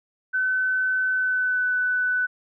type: tone with pitch glide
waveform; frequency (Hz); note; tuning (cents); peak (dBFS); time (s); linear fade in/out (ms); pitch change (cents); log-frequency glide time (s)
sine; 1517 to 1496.1; F#6 to F#6; +43 to +19; -20; 0.33-2.27; 20; -24; 1.11-1.74
effects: none